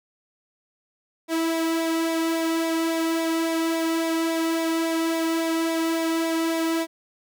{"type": "tone with flanger", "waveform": "sawtooth", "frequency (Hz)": 327.4, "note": "E4", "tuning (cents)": -12, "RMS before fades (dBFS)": -24, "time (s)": [1.28, 6.87], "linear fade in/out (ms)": 50, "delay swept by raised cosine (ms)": [0.66, 1.86], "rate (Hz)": 3.6, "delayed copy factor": -0.55, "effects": []}